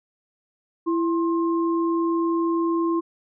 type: tone pair together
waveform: sine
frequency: 333.9 / 1060.1 Hz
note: E4 / C6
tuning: +22 / +22 cents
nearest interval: octave + minor sixth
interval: 2000 cents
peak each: -20 / -28 dBFS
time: 0.86-3.01 s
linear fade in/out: 20 ms
effects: none